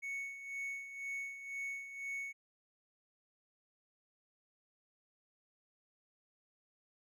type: tone with tremolo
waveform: triangle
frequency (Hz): 2217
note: C#7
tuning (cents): 0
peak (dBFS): -36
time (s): 0.02-2.33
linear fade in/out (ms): 20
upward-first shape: sine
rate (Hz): 2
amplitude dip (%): 65
effects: none